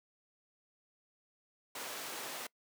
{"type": "high-pass noise", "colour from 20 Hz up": "pink", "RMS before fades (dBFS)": -43, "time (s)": [1.75, 2.47], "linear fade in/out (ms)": 5, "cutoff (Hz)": 450, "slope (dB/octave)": 12, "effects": ["noise-tail reverb RT60 0.1 s tail -24 dB re dry"]}